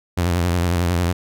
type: tone with vibrato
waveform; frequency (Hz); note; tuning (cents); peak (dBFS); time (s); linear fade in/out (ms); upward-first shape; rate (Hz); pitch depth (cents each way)
sawtooth; 87.31; F2; 0; -13; 0.17-1.13; 10; sine; 11; 69
effects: none